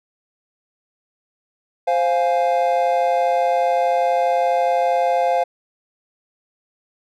triangle chord, F minor, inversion second, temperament equal, 523.3 / 698.5 / 830.6 Hz, C5 / F5 / Ab5, 0 / 0 / 0 cents, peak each -18 / -16 / -21 dBFS, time 1.87-5.44 s, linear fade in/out 10 ms, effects none

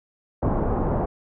pink low-pass noise, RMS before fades -23 dBFS, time 0.42-1.06 s, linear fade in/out 10 ms, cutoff 970 Hz, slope 24 dB/octave, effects none

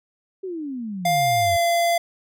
sine exponential sweep, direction down, 392 to 87.31 Hz, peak -27 dBFS, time 0.43-1.57 s, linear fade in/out 10 ms
square tone with pitch glide, 700 to 684.8 Hz, F5 to F5, +4 to -34 cents, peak -18 dBFS, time 1.05-1.98 s, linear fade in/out 5 ms, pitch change -38 cents, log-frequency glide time 1.4-1.54 s
effects none

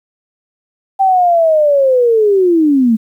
sine linear sweep, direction down, 784 to 214 Hz, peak -7 dBFS, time 0.99-2.97 s, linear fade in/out 20 ms, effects 8-bit

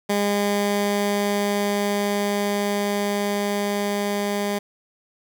15% pulse tone with level ramp, 203.6 Hz, G#3, 34 cents flat, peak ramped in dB -13 to -16 dBFS, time 0.09-4.59 s, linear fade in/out 10 ms, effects none

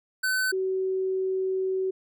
square / sine tone pair in turn, 1518 / 378 Hz, F#6 / F#4, +44 / +37 cents, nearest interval 2 octaves, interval 2407 cents, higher first, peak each -24 dBFS, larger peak neither, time 0.23-0.52 / 0.52-1.91 s, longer second, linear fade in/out 10 ms, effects none

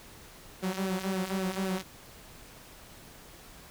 sawtooth tone with flanger, 189.2 Hz, F#3, 39 cents sharp, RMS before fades -32 dBFS, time 0.62-1.83 s, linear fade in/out 20 ms, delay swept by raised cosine 0.9 to 5.4 ms, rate 3.8 Hz, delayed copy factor -0.65, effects pink hiss -51 dBFS RMS until 3.7 s

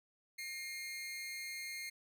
sawtooth tone with amplitude modulation, 2129 Hz, C7, 30 cents sharp, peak -36 dBFS, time 0.38-1.9 s, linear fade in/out 10 ms, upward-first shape sine, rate 289 Hz, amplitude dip 55%, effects none

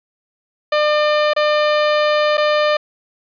sawtooth tone with dropouts, 600 Hz, D5, 37 cents sharp, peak -9 dBFS, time 0.72-2.77 s, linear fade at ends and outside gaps 5 ms, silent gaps 1.335-1.363 / 2.372-2.378 s, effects resampled to 11025 Hz + 8-bit

